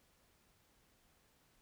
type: silence
effects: pink hiss -72 dBFS RMS until 1.61 s